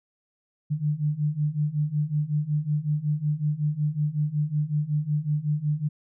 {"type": "beating tone pair", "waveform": "sine", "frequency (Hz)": [146.83, 152.23], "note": ["D3", "D#3"], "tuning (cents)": [0, -38], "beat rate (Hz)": 5.4, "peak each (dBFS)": [-27, -25], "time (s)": [0.7, 5.89], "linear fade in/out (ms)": 20, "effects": []}